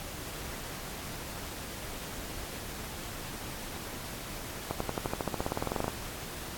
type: accelerating click train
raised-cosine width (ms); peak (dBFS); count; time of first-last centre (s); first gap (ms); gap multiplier
1; -16; 20; 4.71-5.881; 94; 0.95
effects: pink hiss -41 dBFS RMS until 6.57 s + AAC 64 kbps